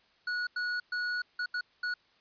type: tone bursts at uneven times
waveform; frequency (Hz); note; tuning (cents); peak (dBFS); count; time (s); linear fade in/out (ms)
square; 1462; F#6; -21; -31; 6; 0.27-0.47 / 0.56-0.8 / 0.92-1.22 / 1.39-1.46 / 1.54-1.61 / 1.83-1.94; 5
effects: white hiss -66 dBFS RMS until 2.2 s + resampled to 11025 Hz